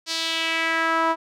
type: tone with band-pass filter sweep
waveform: sawtooth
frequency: 327.1 Hz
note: E4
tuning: 13 cents flat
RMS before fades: -23 dBFS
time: 0.06-1.16 s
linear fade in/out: 50 ms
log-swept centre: 4900 to 1000 Hz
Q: 2.3
effects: none